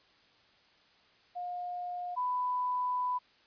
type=tone pair in turn; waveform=sine; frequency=713 / 995.5 Hz; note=F5 / B5; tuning=+36 / +14 cents; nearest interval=tritone; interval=578 cents; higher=second; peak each=-35 / -29 dBFS; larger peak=second; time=1.35-2.16 / 2.16-3.19 s; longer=second; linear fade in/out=20 ms; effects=white hiss -64 dBFS RMS until 3.46 s + resampled to 11025 Hz